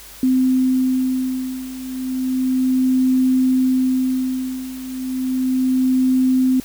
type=beating tone pair; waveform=sine; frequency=257.8 / 258.13 Hz; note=C4 / C4; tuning=-26 / -23 cents; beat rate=0.33 Hz; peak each=-20 / -17 dBFS; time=0.23-6.6 s; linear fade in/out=2 ms; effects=added 50 Hz sine -47 dBFS peak until 6.64 s + white hiss -40 dBFS RMS until 6.64 s

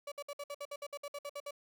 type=tone bursts; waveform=35% pulse; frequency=574 Hz; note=D5; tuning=40 cents flat; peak=-38 dBFS; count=14; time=0.07-1.509 s; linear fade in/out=5 ms; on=48 ms; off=59 ms; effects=none

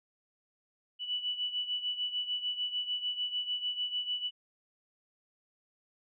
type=beating tone pair; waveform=sine; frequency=2960 / 2966.7 Hz; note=F#7 / F#7; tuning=0 / +4 cents; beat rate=6.7 Hz; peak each=-33 / -38 dBFS; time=0.99-4.31 s; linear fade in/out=50 ms; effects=none

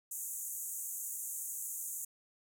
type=band-pass noise; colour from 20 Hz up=pink; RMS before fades=-41 dBFS; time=0.11-2.05 s; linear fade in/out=5 ms; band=6500 to 16000 Hz; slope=96 dB/octave; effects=none

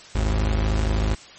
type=tone pair together; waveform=35% pulse; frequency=52.89 / 77.78 Hz; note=G#1 / D#2; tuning=+32 / 0 cents; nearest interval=perfect fifth; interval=668 cents; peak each=-18 / -25 dBFS; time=0.15-1.15 s; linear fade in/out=5 ms; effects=white hiss -44 dBFS RMS until 1.38 s + MP3 32 kbps

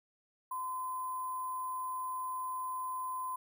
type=tone with sample-and-hold; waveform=sine; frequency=1025 Hz; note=C6; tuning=36 cents flat; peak=-35 dBFS; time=0.51-3.36 s; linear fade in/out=5 ms; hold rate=11025 Hz; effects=none

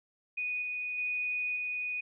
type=tone with level steps; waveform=sine; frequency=2478 Hz; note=D#7; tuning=8 cents flat; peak=-31 / -33 / -30 / -32 dBFS; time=0.37-2.01 s; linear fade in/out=10 ms; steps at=0.62 / 0.98 / 1.56 s; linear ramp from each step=2 ms; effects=none

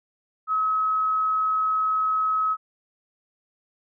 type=tone; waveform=sine; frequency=1281 Hz; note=E6; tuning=50 cents flat; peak=-20 dBFS; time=0.47-2.57 s; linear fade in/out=50 ms; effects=none

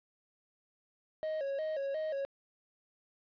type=tone with vibrato; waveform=triangle; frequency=587.3 Hz; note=D5; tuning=in tune; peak=-31 dBFS; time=1.23-2.25 s; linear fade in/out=0 ms; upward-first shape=square; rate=2.8 Hz; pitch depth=110 cents each way; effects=resampled to 11025 Hz + 10-bit

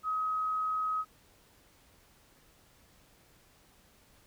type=tone; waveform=sine; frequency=1268 Hz; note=D#6; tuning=32 cents sharp; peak=-29 dBFS; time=0.03-1.05 s; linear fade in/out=50 ms; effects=pink hiss -63 dBFS RMS until 4.26 s

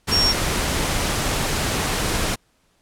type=tone in noise; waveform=sine; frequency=5540 Hz; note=F8; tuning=15 cents flat; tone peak=-16 dBFS; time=0.11-0.33 s; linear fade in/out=20 ms; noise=pink; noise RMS=-22 dBFS; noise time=0.07-2.36 s; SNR=+3 dB; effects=pink hiss -63 dBFS RMS until 2.81 s + low-pass 11000 Hz 12 dB/octave

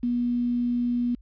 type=tone with quantisation; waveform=sine; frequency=242 Hz; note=B3; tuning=35 cents flat; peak=-22 dBFS; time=0.03-1.15 s; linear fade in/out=5 ms; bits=8; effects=added 50 Hz sine -48 dBFS peak until 1.21 s + resampled to 11025 Hz

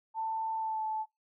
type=tone with pitch glide; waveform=sine; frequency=889 to 871.7 Hz; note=A5 to A5; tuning=+18 to -16 cents; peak=-31 dBFS; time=0.14-1.06 s; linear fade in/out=50 ms; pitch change=-34 cents; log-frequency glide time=0.57-0.83 s; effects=noise-tail reverb RT60 0.2 s tail -26 dB re dry

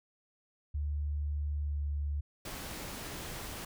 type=tone with pitch glide; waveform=sine; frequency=73.42 to 72.58 Hz; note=D2 to D2; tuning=0 to -20 cents; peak=-31 dBFS; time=0.74-2.21 s; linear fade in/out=10 ms; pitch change=-20 cents; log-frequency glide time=1.62-1.79 s
type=noise; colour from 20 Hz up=pink; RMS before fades=-42 dBFS; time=2.45-3.65 s; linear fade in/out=5 ms
effects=none

